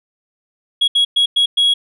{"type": "tone bursts at uneven times", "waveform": "sine", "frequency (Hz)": 3322, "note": "G#7", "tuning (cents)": 0, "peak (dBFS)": -8, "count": 5, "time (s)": [[0.81, 0.88], [0.95, 1.05], [1.16, 1.26], [1.36, 1.46], [1.57, 1.74]], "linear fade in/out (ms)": 10, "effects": ["tanh soft clip ceiling -9 dBFS"]}